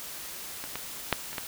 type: clicks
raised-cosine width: 0.3 ms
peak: -21 / -17 / -6 / -25 / -15 dBFS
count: 5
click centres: 0.64 / 0.756 / 1.127 / 1.33 / 1.382 s
effects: white hiss -40 dBFS RMS until 1.47 s